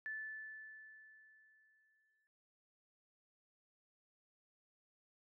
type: tone with exponential decay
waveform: sine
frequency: 1748 Hz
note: A6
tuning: 12 cents flat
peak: -40 dBFS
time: 0.06-2.27 s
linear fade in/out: 0 ms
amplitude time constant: 480 ms
effects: none